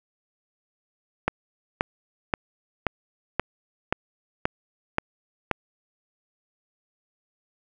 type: click train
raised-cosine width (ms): 0.5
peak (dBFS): -6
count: 9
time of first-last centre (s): 1.28-5.513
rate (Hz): 1.89
effects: none